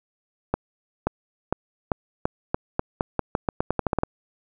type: accelerating click train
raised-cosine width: 1 ms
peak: -7 dBFS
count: 18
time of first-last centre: 0.54-4.034 s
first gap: 530 ms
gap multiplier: 0.86
effects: none